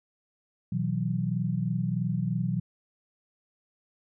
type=chord; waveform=sine; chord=B suspended fourth; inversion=none; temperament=equal with one note detuned; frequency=123.47 / 161.89 / 185 Hz; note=B2 / E3 / F#3; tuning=0 / -31 / 0 cents; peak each=-30 dBFS; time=0.72-2.6 s; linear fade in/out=5 ms; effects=none